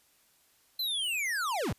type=linear sweep; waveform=square; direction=down; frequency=4147 to 50.7 Hz; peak=-30 dBFS; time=0.79-1.73 s; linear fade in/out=5 ms; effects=white hiss -66 dBFS RMS until 1.78 s + resampled to 32000 Hz